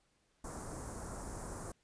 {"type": "band-stop noise", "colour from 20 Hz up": "pink", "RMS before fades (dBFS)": -44, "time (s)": [0.44, 1.72], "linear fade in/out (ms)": 5, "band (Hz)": [1400, 6900], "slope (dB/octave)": 24, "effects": ["pink hiss -75 dBFS RMS until 1.83 s", "resampled to 22050 Hz"]}